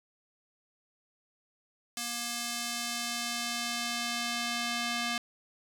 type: tone with band-pass filter sweep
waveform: square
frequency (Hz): 237.2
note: A#3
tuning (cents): +30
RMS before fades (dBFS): -34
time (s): 1.97-5.18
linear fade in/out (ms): 2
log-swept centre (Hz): 7400 to 3400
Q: 0.73
effects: none